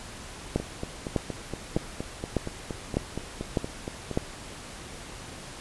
two click trains, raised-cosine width 2 ms, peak -10 / -18 dBFS, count 7 / 16, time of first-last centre 0.56-4.174 / 0.6-4.113 s, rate 1.66 / 4.27 Hz, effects pink hiss -42 dBFS RMS until 5.6 s + resampled to 24000 Hz

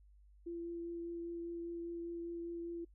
sine tone with vibrato, 340 Hz, F4, 46 cents flat, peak -40 dBFS, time 0.46-2.85 s, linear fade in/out 10 ms, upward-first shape triangle, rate 5 Hz, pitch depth 11 cents each way, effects noise-tail reverb RT60 0.1 s tail -25 dB re dry + added 50 Hz sine -60 dBFS peak until 2.94 s

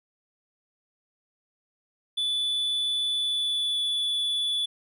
triangle tone with pitch glide, 3473 to 3447 Hz, A7 to A7, -23 to -36 cents, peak -23 dBFS, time 2.17-4.66 s, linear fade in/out 10 ms, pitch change -13 cents, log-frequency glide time 3.12-3.88 s, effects none

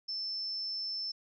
sine tone, 5300 Hz, E8, 9 cents sharp, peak -34 dBFS, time 0.08-1.12 s, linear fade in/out 10 ms, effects none

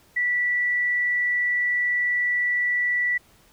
sine tone, 1959 Hz, B6, 15 cents flat, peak -20 dBFS, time 0.16-3.18 s, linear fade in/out 10 ms, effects pink hiss -57 dBFS RMS until 3.52 s

